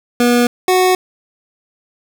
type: tone pair in turn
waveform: 25% pulse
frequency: 241.8 / 368.9 Hz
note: B3 / F#4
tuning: -36 / -5 cents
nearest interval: perfect fifth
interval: 731 cents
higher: second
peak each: -6 dBFS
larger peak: neither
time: 0.2-0.47 / 0.68-0.95 s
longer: neither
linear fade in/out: 2 ms
effects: none